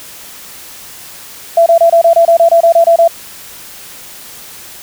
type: tone bursts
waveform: sine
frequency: 672 Hz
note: E5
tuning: 33 cents sharp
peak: -3 dBFS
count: 13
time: 1.57-3.078 s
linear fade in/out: 5 ms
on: 92 ms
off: 26 ms
effects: white hiss -32 dBFS RMS until 4.82 s